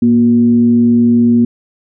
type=tone with frequency modulation; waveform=sine; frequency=236.9 Hz; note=A#3; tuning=28 cents sharp; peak=-6 dBFS; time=0.02-1.45 s; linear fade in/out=5 ms; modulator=129 Hz; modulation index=0.34; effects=none